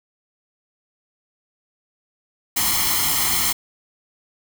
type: noise with comb filter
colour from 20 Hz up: white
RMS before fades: -20 dBFS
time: 2.56-3.53 s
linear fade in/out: 10 ms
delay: 0.95 ms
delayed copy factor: +0.75
effects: none